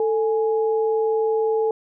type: tone pair together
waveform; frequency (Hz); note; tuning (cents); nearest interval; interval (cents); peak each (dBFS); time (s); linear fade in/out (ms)
sine; 442.7 / 835; A4 / G#5; +11 / +9; major seventh; 1098; -18 / -28; 0-1.71; 2
effects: none